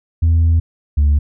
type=tone pair in turn; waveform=sine; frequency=82.41 / 72.89 Hz; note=E2 / D2; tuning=0 / -12 cents; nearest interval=major second; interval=212 cents; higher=first; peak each=-7 dBFS; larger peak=neither; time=0.22-0.6 / 0.97-1.19 s; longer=first; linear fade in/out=10 ms; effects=tanh soft clip ceiling -8 dBFS